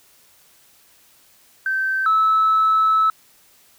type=tone pair in turn; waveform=sine; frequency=1550 / 1303.4 Hz; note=G6 / E6; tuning=-20 / -20 cents; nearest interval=minor third; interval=300 cents; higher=first; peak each=-18 / -12 dBFS; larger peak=second; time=1.66-2.06 / 2.06-3.1 s; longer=second; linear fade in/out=2 ms; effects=tanh soft clip ceiling -10 dBFS + white hiss -54 dBFS RMS until 3.78 s